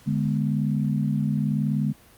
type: chord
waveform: sine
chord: G# diminished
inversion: second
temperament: equal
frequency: 146.83 / 207.7 / 246.9 Hz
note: D3 / G#3 / B3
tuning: 0 / 0 / 0 cents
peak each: -24 / -25 / -29 dBFS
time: 0.06-1.93 s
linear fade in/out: 20 ms
effects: pink hiss -53 dBFS RMS until 2.17 s + Opus 48 kbps